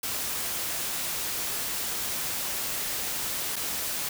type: noise with dropouts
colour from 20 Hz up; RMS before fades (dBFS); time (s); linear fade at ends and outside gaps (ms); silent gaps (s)
white; -31; 0.03-4.09; 5; 3.559-3.563
effects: none